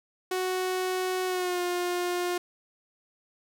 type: tone with pitch glide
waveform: sawtooth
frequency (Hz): 370 to 355.1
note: F#4 to F4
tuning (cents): 0 to +29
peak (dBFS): -23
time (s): 0.31-2.38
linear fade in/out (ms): 5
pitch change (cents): -71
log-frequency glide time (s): 1.26-1.61
effects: none